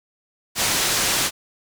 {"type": "low-pass noise", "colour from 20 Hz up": "white", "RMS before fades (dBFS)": -21, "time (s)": [0.55, 1.31], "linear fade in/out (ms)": 50, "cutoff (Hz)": 8300, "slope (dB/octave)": 12, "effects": []}